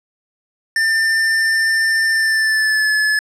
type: tone with pitch glide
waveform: square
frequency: 1793 to 1720 Hz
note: A6 to A6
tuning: +32 to -40 cents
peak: -14 dBFS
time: 0.76-3.19 s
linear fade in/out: 2 ms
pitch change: -72 cents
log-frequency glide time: 2.11-2.93 s
effects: low-pass 9000 Hz 12 dB/octave